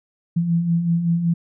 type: beating tone pair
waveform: sine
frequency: 164.81 / 170.11 Hz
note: E3 / F3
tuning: 0 / -45 cents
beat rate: 5.3 Hz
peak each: -26 / -17 dBFS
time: 0.36-1.34 s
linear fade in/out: 10 ms
effects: none